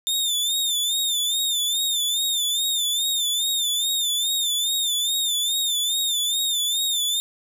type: tone with vibrato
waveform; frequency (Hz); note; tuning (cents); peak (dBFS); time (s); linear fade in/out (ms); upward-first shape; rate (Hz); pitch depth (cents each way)
sawtooth; 3600; A7; +39; -18; 0.07-7.2; 0; sine; 2.4; 81
effects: none